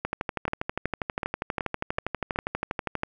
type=two click trains; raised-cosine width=0.5 ms; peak=-12 / -13 dBFS; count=38 / 6; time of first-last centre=0.05-3.034 / 0.48-2.36 s; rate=12.4 / 2.66 Hz; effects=none